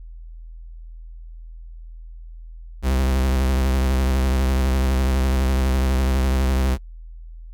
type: tone with vibrato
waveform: 45% pulse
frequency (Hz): 65.41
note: C2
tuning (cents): 0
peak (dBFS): -17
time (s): 2.82-6.78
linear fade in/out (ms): 50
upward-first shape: sine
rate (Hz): 12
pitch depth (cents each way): 50
effects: noise-tail reverb RT60 0.1 s tail -26 dB re dry + added 41 Hz sine -35 dBFS peak until 7.53 s